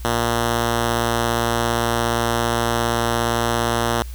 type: tone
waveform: 5% pulse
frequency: 117.4 Hz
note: A#2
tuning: 13 cents sharp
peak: -7 dBFS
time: 0.05-4.02 s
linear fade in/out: 0 ms
effects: added 60 Hz sine -29 dBFS peak until 4.14 s + white hiss -45 dBFS RMS until 4.14 s